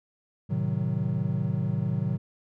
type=chord; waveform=triangle; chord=A diminished seventh; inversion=none; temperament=equal with one note detuned; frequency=110 / 130.81 / 155.56 / 186.93 Hz; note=A2 / C3 / Eb3 / Gb3; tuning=0 / 0 / 0 / +18 cents; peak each=-29 / -28 / -28 / -29 dBFS; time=0.49-2.18 s; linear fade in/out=20 ms; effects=none